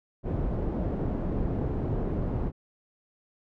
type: low-pass noise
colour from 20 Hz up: pink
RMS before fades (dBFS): -29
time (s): 0.23-2.52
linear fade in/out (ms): 50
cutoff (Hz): 460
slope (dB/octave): 12
effects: none

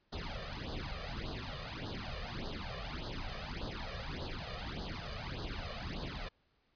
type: noise with flanger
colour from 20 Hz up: pink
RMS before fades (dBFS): -41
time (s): 0.12-6.29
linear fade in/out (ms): 10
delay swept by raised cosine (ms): 0.21 to 1.71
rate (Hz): 1.7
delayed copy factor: +1
effects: pink hiss -75 dBFS RMS until 6.75 s + resampled to 11025 Hz

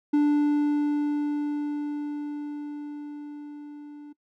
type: tone with level ramp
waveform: triangle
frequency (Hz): 293.7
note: D4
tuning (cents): 0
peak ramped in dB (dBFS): -15 to -38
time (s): 0.13-4.13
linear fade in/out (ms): 10
effects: noise-tail reverb RT60 0.1 s tail -21 dB re dry

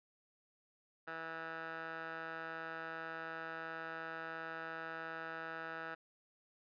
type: tone with band-pass filter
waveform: 15% pulse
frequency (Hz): 162.8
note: E3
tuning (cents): -21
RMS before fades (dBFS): -45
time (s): 1.07-5.95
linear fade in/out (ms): 10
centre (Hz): 1300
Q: 3
effects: resampled to 11025 Hz

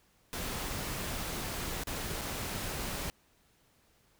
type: noise with dropouts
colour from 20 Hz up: pink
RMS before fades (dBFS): -37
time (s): 0.33-3.1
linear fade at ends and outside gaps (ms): 0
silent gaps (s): 1.836-1.871 / 2.211-2.216
effects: pink hiss -68 dBFS RMS until 4.19 s

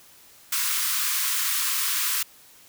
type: high-pass noise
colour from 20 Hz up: white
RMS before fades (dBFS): -25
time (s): 0.52-2.23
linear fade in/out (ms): 5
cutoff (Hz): 1000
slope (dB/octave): 96
effects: white hiss -52 dBFS RMS until 2.68 s

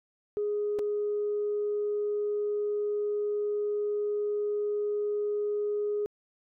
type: tone with dropouts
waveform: sine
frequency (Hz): 415.3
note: G#4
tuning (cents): 0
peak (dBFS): -26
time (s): 0.37-6.06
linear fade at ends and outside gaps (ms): 0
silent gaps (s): 0.788-0.792
effects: tanh soft clip ceiling -22 dBFS

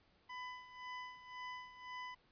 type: tone with tremolo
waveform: 25% pulse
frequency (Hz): 1000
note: B5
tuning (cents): +21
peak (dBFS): -40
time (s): 0.29-2.15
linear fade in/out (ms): 10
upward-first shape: sine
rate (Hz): 1.9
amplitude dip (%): 75
effects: pink hiss -72 dBFS RMS until 2.31 s + resampled to 11025 Hz

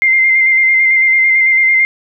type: tone with vibrato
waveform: sine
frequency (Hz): 2093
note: C7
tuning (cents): 0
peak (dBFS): -7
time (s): 0.02-1.85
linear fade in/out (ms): 0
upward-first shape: square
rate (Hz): 9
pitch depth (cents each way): 18
effects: none

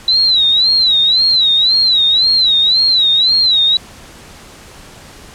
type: tone with vibrato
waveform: sine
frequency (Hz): 3951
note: B7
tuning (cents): 0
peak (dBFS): -8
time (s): 0.08-3.77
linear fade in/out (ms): 2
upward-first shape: sine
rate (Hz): 1.9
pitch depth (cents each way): 130
effects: pink hiss -37 dBFS RMS until 5.34 s + low-pass 10000 Hz 12 dB/octave

